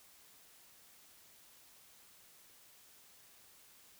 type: silence
effects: white hiss -62 dBFS RMS until 3.99 s